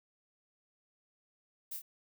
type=noise with echo; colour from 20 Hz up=violet; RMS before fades=-41 dBFS; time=1.71-1.77 s; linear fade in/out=10 ms; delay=25 ms; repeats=2; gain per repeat=-4 dB; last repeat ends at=1.82 s; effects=none